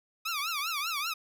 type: tone with vibrato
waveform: 15% pulse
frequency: 1244.5 Hz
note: D#6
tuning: in tune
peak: -24 dBFS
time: 0.25-1.14 s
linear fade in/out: 10 ms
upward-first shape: triangle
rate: 5.1 Hz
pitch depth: 210 cents each way
effects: none